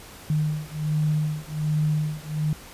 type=beating tone pair; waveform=sine; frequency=152.1 / 153.4 Hz; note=D#3 / D#3; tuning=-39 / -24 cents; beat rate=1.3 Hz; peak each=-25 dBFS; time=0.3-2.53 s; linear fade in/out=2 ms; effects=pink hiss -44 dBFS RMS until 2.73 s + resampled to 32000 Hz